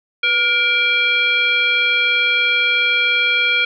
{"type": "tone with frequency modulation", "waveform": "sine", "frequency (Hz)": 2349, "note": "D7", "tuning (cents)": 0, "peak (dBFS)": -13, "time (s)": [0.23, 3.65], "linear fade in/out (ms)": 5, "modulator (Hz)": 927, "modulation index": 1, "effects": []}